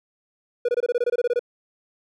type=tone bursts; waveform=triangle; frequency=484.5 Hz; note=B4; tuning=33 cents flat; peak=-16 dBFS; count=13; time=0.65-1.394 s; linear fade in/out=5 ms; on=36 ms; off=23 ms; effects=none